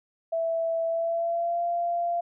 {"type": "tone with pitch glide", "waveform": "sine", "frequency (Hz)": [660, 690], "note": ["E5", "F5"], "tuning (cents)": [2, -21], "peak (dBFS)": -24, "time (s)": [0.32, 2.21], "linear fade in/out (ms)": 10, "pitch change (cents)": 77, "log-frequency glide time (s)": [0.86, 1.62], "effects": []}